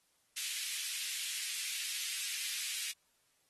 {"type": "high-pass noise", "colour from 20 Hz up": "pink", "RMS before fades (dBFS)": -39, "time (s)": [0.36, 2.92], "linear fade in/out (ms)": 10, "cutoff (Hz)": 2300, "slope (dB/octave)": 24, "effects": ["white hiss -74 dBFS RMS until 3.49 s", "AAC 32 kbps"]}